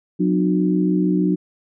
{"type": "harmonic tone with a mistuned harmonic", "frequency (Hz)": 60.9, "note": "B1", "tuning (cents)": -24, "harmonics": [3, 4, 5, 6], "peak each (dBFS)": [-18, -29, -19, -25], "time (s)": [0.19, 1.36], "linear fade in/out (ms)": 20, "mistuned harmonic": 4, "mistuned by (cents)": 98, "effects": []}